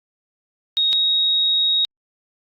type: tone pair in turn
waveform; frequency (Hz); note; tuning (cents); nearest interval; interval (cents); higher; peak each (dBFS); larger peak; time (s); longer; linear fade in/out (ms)
sine; 3753 / 3774; A#7 / A#7; +11 / +21; unison; 10; second; -15; neither; 0.77-0.93 / 0.93-1.85; second; 0
effects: Opus 48 kbps